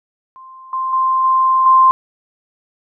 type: tone with level steps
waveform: sine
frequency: 1046.5 Hz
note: C6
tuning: in tune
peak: -35 / -17 / -12 / -10 / -6 dBFS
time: 0.36-1.91 s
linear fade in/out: 0 ms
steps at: 0.73 / 0.93 / 1.24 / 1.66 s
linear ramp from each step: 2 ms
effects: none